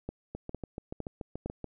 two click trains, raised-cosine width 2 ms, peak -24 / -22 dBFS, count 10 / 4, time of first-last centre 0.35-1.643 / 0.09-1.46 s, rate 6.96 / 2.19 Hz, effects none

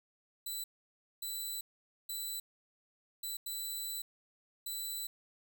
10% pulse tone bursts at uneven times, 3988 Hz, B7, 16 cents sharp, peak -30 dBFS, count 6, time 0.46-0.64 / 1.22-1.61 / 2.09-2.4 / 3.23-3.37 / 3.46-4.02 / 4.66-5.07 s, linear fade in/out 5 ms, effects none

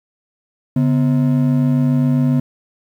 triangle ring-modulated tone, 196 Hz, G3, in tune, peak -7 dBFS, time 0.76-2.4 s, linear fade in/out 5 ms, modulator 53.7 Hz, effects 8-bit

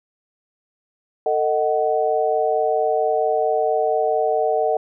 sine chord, D# diminished, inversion second, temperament just, 448 / 622.3 / 746.7 Hz, A4 / D#5 / F#5, +31 / 0 / +16 cents, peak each -21 dBFS, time 1.26-4.77 s, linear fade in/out 2 ms, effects none

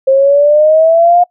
sine exponential sweep, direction up, 530 to 714 Hz, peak -4 dBFS, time 0.07-1.24 s, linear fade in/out 10 ms, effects noise-tail reverb RT60 0.1 s tail -23 dB re dry

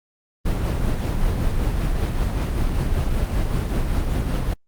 brown noise with tremolo, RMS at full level -19 dBFS, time 0.45-4.54 s, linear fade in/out 10 ms, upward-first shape triangle, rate 5.2 Hz, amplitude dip 40%, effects Opus 32 kbps

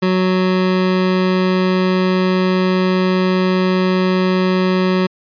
25% pulse tone, 185 Hz, F#3, in tune, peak -9 dBFS, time 0.02-5.07 s, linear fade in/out 10 ms, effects resampled to 11025 Hz

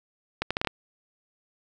accelerating click train, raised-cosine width 0.3 ms, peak -10 dBFS, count 6, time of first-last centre 0.42-0.672 s, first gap 86 ms, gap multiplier 0.73, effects none

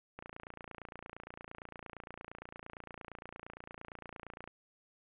click train, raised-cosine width 0.5 ms, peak -30 dBFS, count 124, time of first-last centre 0.19-4.476 s, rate 28.7 Hz, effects resampled to 8000 Hz + 12-bit

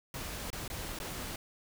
pink noise with dropouts, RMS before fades -40 dBFS, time 0.14-1.36 s, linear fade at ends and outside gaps 2 ms, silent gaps 0.503-0.529 / 0.679-0.7 / 0.989-1 s, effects none

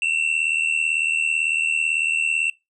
triangle tone pair together, 2661 / 2739 Hz, E7 / F7, +16 / -34 cents, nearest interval minor second, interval 50 cents, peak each -20 dBFS, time 0.02-2.5 s, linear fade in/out 2 ms, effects noise-tail reverb RT60 0.2 s tail -22 dB re dry + resampled to 24000 Hz

